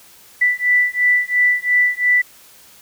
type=beating tone pair; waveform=sine; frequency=1975.5 / 1978.4 Hz; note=B6 / B6; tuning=0 / +3 cents; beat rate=2.9 Hz; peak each=-16 dBFS; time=0.41-2.22 s; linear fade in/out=10 ms; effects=white hiss -46 dBFS RMS until 2.81 s